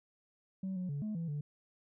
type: tone with pitch steps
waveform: sine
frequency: 190.1 / 182.3 / 142.8 / 213.7 / 166.7 / 146.5 Hz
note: F#3 / F#3 / D3 / G#3 / E3 / D3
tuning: +47 / -25 / -48 / +50 / +20 / -4 cents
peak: -33 dBFS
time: 0.63-1.41 s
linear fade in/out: 5 ms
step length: 130 ms
effects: tanh soft clip ceiling -33 dBFS